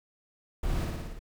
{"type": "noise with echo", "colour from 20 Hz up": "brown", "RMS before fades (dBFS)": -30, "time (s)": [0.63, 0.85], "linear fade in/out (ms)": 5, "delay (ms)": 57, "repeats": 6, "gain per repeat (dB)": -2, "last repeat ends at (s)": 1.192, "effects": []}